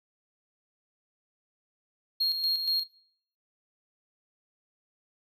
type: tone with tremolo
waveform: triangle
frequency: 4256 Hz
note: C8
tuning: 29 cents sharp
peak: -22 dBFS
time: 2.2-2.84 s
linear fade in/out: 10 ms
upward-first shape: square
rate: 4.2 Hz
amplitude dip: 45%
effects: noise-tail reverb RT60 0.6 s tail -23 dB re dry